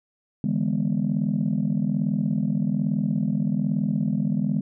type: chord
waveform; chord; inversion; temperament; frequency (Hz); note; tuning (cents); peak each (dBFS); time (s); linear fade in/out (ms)
sine; E dominant seventh; third; just; 148.33 / 164.81 / 206 / 247.2; D3 / E3 / G#3 / B3; +18 / 0 / -14 / +2; -27 / -27 / -23 / -27; 0.44-4.61; 2
effects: tanh soft clip ceiling -14 dBFS